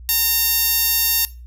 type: tone with band-pass filter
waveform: 10% pulse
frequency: 915 Hz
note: A#5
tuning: 32 cents flat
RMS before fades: -18 dBFS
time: 0.09-1.25 s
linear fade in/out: 0 ms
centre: 12000 Hz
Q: 1.9
effects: noise-tail reverb RT60 0.3 s tail -19 dB re dry + added 60 Hz sine -35 dBFS peak until 1.46 s